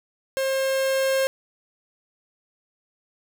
45% pulse tone with level ramp, 534 Hz, C5, 35 cents sharp, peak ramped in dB -22 to -19 dBFS, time 0.37-1.27 s, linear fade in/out 0 ms, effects none

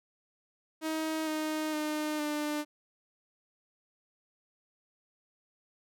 sawtooth tone with pitch steps, 316.2 / 310.2 / 304.4 / 298.6 Hz, D#4 / D#4 / D#4 / D4, +28 / -5 / -38 / +29 cents, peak -27 dBFS, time 0.81-2.65 s, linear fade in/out 50 ms, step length 460 ms, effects none

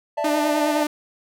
triangle chord, D suspended second, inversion none, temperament just, 587.3 / 660.7 / 881 Hz, D5 / E5 / A5, 0 / +4 / +2 cents, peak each -24 dBFS, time 0.17-0.84 s, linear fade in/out 10 ms
sawtooth tone with vibrato, 301.7 Hz, D4, 47 cents sharp, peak -17 dBFS, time 0.24-0.87 s, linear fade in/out 5 ms, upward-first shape sine, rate 9.6 Hz, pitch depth 30 cents each way
effects none

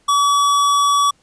square tone, 1140 Hz, C#6, 48 cents sharp, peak -13 dBFS, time 0.08-1.11 s, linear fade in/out 10 ms, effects pink hiss -58 dBFS RMS until 1.22 s + resampled to 22050 Hz

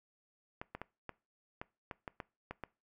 clicks, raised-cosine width 0.5 ms, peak -26 dBFS, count 10, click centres 0.615 / 0.75 / 0.816 / 1.093 / 1.615 / 1.912 / 2.078 / 2.202 / 2.51 / 2.637 s, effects noise-tail reverb RT60 0.3 s tail -22 dB re dry

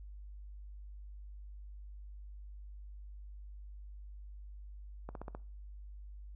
slowing click train, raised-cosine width 1 ms, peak -29 dBFS, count 5, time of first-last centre 5.09-5.349 s, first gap 62 ms, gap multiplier 1.03, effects noise-tail reverb RT60 0.4 s tail -21 dB re dry + added 50 Hz sine -46 dBFS peak until 6.35 s

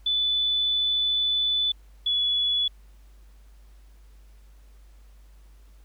sine tone pair in turn, 3487 / 3407 Hz, A7 / G#7, -16 / +44 cents, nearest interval unison, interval 40 cents, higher first, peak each -21 dBFS, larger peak neither, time 0.06-1.72 / 2.06-2.68 s, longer first, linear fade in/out 5 ms, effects added 50 Hz sine -48 dBFS peak until 5.84 s + pink hiss -64 dBFS RMS until 5.84 s

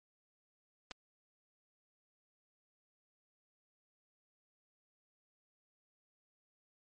clicks, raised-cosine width 0.2 ms, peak -27 dBFS, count 2, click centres 0.911 / 0.915 s, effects MP3 48 kbps

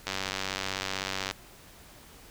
click train, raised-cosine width 0.2 ms, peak -13 dBFS, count 120, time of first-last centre 0.07-1.311 s, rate 95.9 Hz, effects pink hiss -52 dBFS RMS until 2.3 s

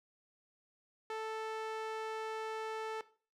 sawtooth tone with band-pass filter, 440 Hz, A4, in tune, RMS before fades -40 dBFS, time 1.1-3.01 s, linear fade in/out 2 ms, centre 1000 Hz, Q 0.52, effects noise-tail reverb RT60 0.4 s tail -17 dB re dry

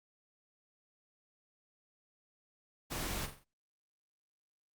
pink noise with echo, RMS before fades -39 dBFS, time 2.9-3.27 s, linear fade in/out 20 ms, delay 44 ms, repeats 4, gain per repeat -7 dB, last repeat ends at 3.446 s, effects Opus 48 kbps

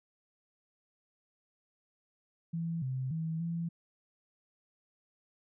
sine tone with pitch steps, 166.3 / 130.4 / 161.5 / 168.1 Hz, E3 / C3 / E3 / E3, +16 / -5 / -35 / +34 cents, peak -32 dBFS, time 2.53-3.69 s, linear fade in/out 10 ms, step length 290 ms, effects none

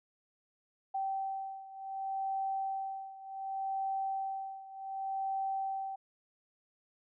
sine beating tone pair, 775 / 775.67 Hz, G5 / G5, -20 / -18 cents, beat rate 0.67 Hz, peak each -36 / -39 dBFS, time 0.94-5.96 s, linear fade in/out 10 ms, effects none

